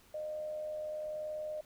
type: tone with amplitude modulation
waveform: sine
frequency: 612 Hz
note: D#5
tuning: 29 cents flat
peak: -35 dBFS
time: 0.14-1.61 s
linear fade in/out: 5 ms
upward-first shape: sine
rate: 80.9 Hz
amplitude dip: 35%
effects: pink hiss -63 dBFS RMS until 1.65 s